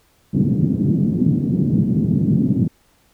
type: band-pass noise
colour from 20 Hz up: pink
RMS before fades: -17 dBFS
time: 0.33-2.68 s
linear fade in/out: 10 ms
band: 140 to 250 Hz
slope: 24 dB/octave
effects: pink hiss -58 dBFS RMS until 3.13 s